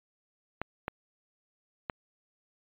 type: clicks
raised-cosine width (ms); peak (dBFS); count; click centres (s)
0.5; -17; 3; 0.616 / 0.881 / 1.898
effects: resampled to 8000 Hz